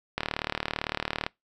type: click train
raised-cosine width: 0.3 ms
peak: -11 dBFS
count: 42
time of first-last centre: 0.18-1.265 s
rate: 37.8 Hz
effects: noise-tail reverb RT60 0.2 s tail -25 dB re dry